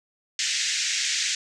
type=band-pass noise; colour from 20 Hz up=white; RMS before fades=-26 dBFS; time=0.39-1.35 s; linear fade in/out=2 ms; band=1700 to 7300 Hz; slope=48 dB/octave; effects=none